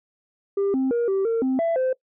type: tone with pitch steps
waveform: sine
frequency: 397.2 / 263.7 / 472.9 / 387.9 / 456.9 / 261.2 / 667 / 517 Hz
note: G4 / C4 / A#4 / G4 / A#4 / C4 / E5 / C5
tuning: +23 / +14 / +25 / -18 / -35 / -3 / +20 / -21 cents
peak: -17 dBFS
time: 0.57-1.93 s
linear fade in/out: 5 ms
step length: 170 ms
effects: noise-tail reverb RT60 0.1 s tail -23 dB re dry + tanh soft clip ceiling -18 dBFS